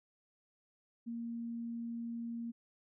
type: tone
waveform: sine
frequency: 233.1 Hz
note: A#3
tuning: in tune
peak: -38 dBFS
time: 1.06-2.52 s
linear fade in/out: 20 ms
effects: none